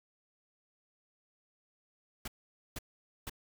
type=noise bursts; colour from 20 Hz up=pink; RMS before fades=-40 dBFS; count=3; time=2.25-3.297 s; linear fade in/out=5 ms; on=29 ms; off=480 ms; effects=none